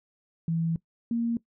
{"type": "tone pair in turn", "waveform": "sine", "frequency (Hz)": [164.81, 233.1], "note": ["E3", "A#3"], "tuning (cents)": [0, 0], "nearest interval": "tritone", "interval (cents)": 600, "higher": "second", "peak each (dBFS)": -24, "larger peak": "neither", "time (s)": [[0.48, 0.76], [1.11, 1.37]], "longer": "first", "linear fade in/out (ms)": 2, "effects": ["noise-tail reverb RT60 0.1 s tail -19 dB re dry"]}